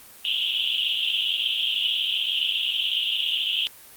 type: band-pass noise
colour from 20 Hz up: pink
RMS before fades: -24 dBFS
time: 0.25-3.67 s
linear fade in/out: 0 ms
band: 2800 to 3400 Hz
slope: 96 dB/octave
effects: white hiss -47 dBFS RMS until 3.96 s + Opus 32 kbps